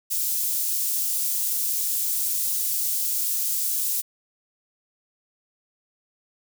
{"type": "high-pass noise", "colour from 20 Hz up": "white", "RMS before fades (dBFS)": -25, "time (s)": [0.1, 4.02], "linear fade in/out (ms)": 20, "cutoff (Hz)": 7200, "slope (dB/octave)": 12, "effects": []}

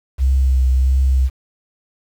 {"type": "tone with vibrato", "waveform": "sine", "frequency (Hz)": 65.41, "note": "C2", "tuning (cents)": 0, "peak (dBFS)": -10, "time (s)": [0.18, 1.3], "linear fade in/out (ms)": 50, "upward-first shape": "triangle", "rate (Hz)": 1.5, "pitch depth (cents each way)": 34, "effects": ["tanh soft clip ceiling -7 dBFS", "7-bit"]}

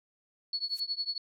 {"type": "tone with tremolo", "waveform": "sine", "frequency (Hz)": 4400, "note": "C#8", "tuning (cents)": -14, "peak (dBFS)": -27, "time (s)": [0.53, 1.18], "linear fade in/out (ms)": 2, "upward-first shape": "triangle", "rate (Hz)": 11, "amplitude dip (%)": 100}
{"type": "noise with exponential growth", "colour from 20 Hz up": "violet", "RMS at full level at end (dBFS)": -38, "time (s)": [0.66, 0.8], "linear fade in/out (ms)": 5, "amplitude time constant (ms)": 30}
{"effects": ["low-pass 12000 Hz 12 dB/octave"]}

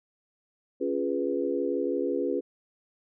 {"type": "chord", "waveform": "sine", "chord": "C# dominant seventh", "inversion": "none", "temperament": "equal", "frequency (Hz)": [277.2, 349.2, 415.3, 493.9], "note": ["C#4", "E#4", "G#4", "B4"], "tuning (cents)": [0, 0, 0, 0], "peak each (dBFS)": -31, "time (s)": [0.8, 2.41], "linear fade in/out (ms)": 20, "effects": []}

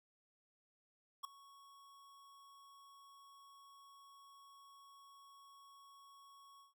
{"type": "tone with ADSR envelope", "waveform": "square", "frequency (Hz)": 1108.7, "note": "C#6", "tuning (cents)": 0, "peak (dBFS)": -39, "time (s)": [1.23, 6.74], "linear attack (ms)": 17, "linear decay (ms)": 5, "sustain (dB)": -21, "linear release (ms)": 140, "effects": []}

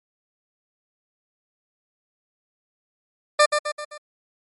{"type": "tone with echo", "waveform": "20% pulse", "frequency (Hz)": 597, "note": "D5", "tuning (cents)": 28, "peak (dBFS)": -7, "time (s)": [3.39, 3.46], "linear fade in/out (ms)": 10, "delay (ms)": 130, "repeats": 4, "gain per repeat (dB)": -6, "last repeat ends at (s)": 3.98, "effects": ["MP3 48 kbps"]}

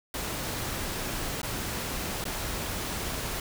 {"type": "noise with dropouts", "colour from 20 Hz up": "pink", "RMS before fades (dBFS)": -33, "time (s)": [0.14, 3.4], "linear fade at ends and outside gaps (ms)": 2, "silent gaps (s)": [[1.417, 1.43], [2.241, 2.253]], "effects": []}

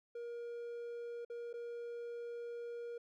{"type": "tone with dropouts", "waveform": "triangle", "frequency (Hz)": 473.1, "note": "A#4", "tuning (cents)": 26, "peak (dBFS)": -40, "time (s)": [0.15, 2.98], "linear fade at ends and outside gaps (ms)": 5, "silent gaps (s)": [[1.249, 1.299], [1.53, 1.538]], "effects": []}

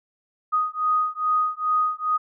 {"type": "beating tone pair", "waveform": "sine", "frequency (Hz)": [1244.5, 1246.9], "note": ["D#6", "D#6"], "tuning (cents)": [0, 3], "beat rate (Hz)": 2.4, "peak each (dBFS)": -23, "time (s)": [0.52, 2.18], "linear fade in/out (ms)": 20, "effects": []}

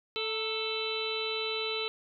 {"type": "harmonic tone with a mistuned harmonic", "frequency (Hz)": 440, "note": "A4", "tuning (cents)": 0, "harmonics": [1, 2, 3, 5, 6, 7, 8, 9], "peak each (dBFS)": [-35, -46, -41, -43, -38, -39, -45, -36], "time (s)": [0.16, 1.88], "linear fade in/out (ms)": 0, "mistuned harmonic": 2, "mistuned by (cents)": 62, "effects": []}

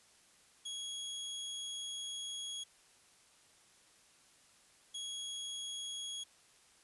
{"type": "tone bursts at uneven times", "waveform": "sawtooth", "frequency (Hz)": 3322, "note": "G#7", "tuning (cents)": 0, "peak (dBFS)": -37, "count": 2, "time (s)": [[0.65, 2.64], [4.94, 6.24]], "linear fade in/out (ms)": 10, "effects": ["white hiss -65 dBFS RMS until 6.83 s", "resampled to 24000 Hz"]}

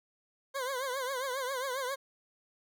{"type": "tone with vibrato", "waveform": "20% pulse", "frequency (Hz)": 523.3, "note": "C5", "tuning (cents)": 0, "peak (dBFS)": -28, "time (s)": [0.54, 1.96], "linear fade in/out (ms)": 20, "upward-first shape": "triangle", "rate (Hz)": 7.4, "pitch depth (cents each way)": 130, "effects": []}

